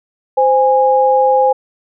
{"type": "tone pair together", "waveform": "sine", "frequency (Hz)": [519.1, 824], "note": ["C5", "G#5"], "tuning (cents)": [-14, -14], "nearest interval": "minor sixth", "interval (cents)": 800, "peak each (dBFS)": -11, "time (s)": [0.37, 1.53], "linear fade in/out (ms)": 10, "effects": []}